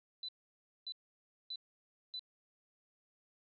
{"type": "tone bursts", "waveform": "sine", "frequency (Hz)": 3998, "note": "B7", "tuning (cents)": 20, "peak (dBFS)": -40, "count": 4, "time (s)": [0.23, 2.194], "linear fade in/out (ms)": 2, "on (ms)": 56, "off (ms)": 580, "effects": []}